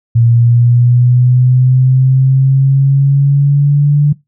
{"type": "linear sweep", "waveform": "sine", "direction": "up", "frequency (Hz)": [116.3, 146.83], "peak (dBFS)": -5, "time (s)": [0.15, 4.13], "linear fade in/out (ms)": 10, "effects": ["noise-tail reverb RT60 0.2 s tail -21 dB re dry"]}